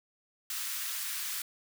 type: high-pass noise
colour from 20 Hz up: white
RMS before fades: -36 dBFS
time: 0.5-1.42 s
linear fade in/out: 2 ms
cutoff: 1200 Hz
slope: 24 dB/octave
effects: none